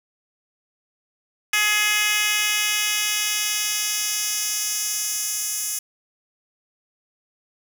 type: tone with high-pass filter sweep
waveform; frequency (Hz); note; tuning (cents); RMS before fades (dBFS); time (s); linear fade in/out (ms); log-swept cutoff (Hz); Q
10% pulse; 420.7; G#4; +22; -23; 1.53-5.79; 5; 2200 to 7400; 1.2
effects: none